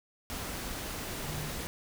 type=tone in noise; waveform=sine; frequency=151.1 Hz; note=D3; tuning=50 cents sharp; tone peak=-39 dBFS; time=1.24-1.5 s; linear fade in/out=0 ms; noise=pink; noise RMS=-38 dBFS; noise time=0.3-1.67 s; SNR=-4 dB; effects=none